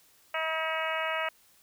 harmonic tone, 319.9 Hz, D#4, 48 cents sharp, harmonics 2 / 3 / 4 / 5 / 6 / 7 / 8 / 9, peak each -34 / -37 / -35 / -38 / -37 / -37 / -39 / -40 dBFS, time 0.34-1.29 s, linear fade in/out 5 ms, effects white hiss -62 dBFS RMS until 1.62 s

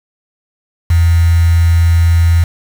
sine tone with quantisation, 84 Hz, E2, 33 cents sharp, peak -6 dBFS, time 0.9-2.44 s, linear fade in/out 5 ms, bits 4, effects none

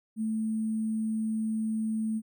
sine tone with sample-and-hold, 220 Hz, A3, in tune, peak -27 dBFS, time 0.16-2.22 s, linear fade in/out 50 ms, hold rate 8820 Hz, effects none

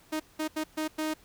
sawtooth tone bursts at uneven times, 311.1 Hz, D#4, in tune, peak -25 dBFS, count 5, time 0.12-0.2 / 0.39-0.48 / 0.56-0.64 / 0.77-0.88 / 0.98-1.14 s, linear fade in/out 10 ms, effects pink hiss -59 dBFS RMS until 1.24 s

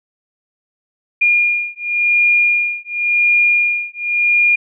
sine beating tone pair, 2419 / 2419.92 Hz, D#7 / D#7, -49 / -49 cents, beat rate 0.92 Hz, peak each -15 dBFS, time 1.21-4.56 s, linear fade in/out 10 ms, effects none

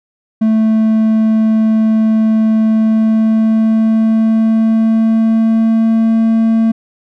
triangle tone with pitch glide, 220 to 225 Hz, A3 to A3, 0 to +39 cents, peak -6 dBFS, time 0.41-6.72 s, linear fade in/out 10 ms, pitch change +39 cents, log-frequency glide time 2.66-6.13 s, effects none

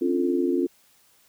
sine tone cluster, 269.5 / 290.2 / 348.3 / 441.8 Hz, C#4 / D4 / F4 / A4, -49 / -21 / -5 / +7 cents, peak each -25 / -31 / -23 / -31 dBFS, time 0.01-0.67 s, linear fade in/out 10 ms, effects white hiss -60 dBFS RMS until 1.28 s

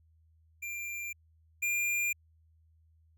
square tone pair in turn, 2378 / 2400 Hz, D7 / D7, +21 / +37 cents, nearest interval unison, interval 16 cents, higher second, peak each -37 / -29 dBFS, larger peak second, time 0.62-1.13 / 1.62-2.13 s, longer neither, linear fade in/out 10 ms, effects added 80 Hz sine -62 dBFS peak until 3.17 s

